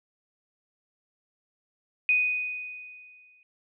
sine tone with exponential decay, 2489 Hz, D#7, in tune, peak -18 dBFS, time 2.09-3.43 s, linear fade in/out 1 ms, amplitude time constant 290 ms, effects none

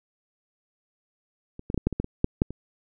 clicks, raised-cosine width 3 ms, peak -25 / -17 / -13 / -12 / -8 / -17 / -12 / -21 / -6 / -6 / -22 dBFS, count 11, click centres 1.594 / 1.701 / 1.744 / 1.777 / 1.87 / 1.927 / 2 / 2.044 / 2.244 / 2.419 / 2.506 s, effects none

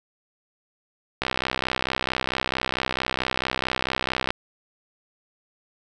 click train, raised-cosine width 0.3 ms, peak -7 dBFS, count 200, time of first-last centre 1.22-4.305 s, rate 64.5 Hz, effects none

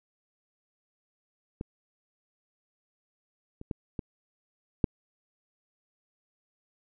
clicks, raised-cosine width 3 ms, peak -21 / -29 / -19 / -20 / -9 dBFS, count 5, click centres 1.611 / 3.614 / 3.712 / 3.992 / 4.842 s, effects none

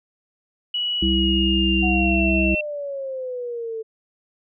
sine tone with pitch glide, 2930 to 2702 Hz, F#7 to E7, -18 to +42 cents, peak -21 dBFS, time 0.74-2.61 s, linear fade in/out 5 ms, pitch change -140 cents, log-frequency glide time 1.01-2.22 s
harmonic tone, 65.41 Hz, C2, in tune, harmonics 1 / 3 / 5, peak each -22 / -22 / -22 dBFS, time 1.02-2.55 s, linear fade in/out 5 ms
sine exponential sweep, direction down, 740 to 440 Hz, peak -26 dBFS, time 1.82-3.83 s, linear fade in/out 20 ms
effects none

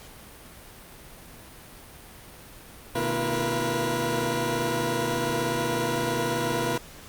20% pulse tone cluster, 124.9 / 153.3 / 228.7 / 338.9 / 483.2 Hz, B2 / D#3 / A#3 / E4 / B4, +20 / -25 / -33 / +48 / -38 cents, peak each -27 / -31 / -30 / -25 / -24 dBFS, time 2.95-6.78 s, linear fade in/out 5 ms, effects pink hiss -46 dBFS RMS until 7.08 s + Opus 48 kbps

